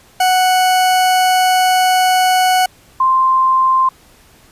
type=tone pair in turn; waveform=40% pulse / sine; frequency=740 / 1046.5 Hz; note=F#5 / C6; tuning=0 / 0 cents; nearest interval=tritone; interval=600 cents; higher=second; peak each=-9 dBFS; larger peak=neither; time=0.2-2.66 / 3-3.89 s; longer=first; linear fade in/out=5 ms; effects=pink hiss -47 dBFS RMS until 4.51 s + resampled to 32000 Hz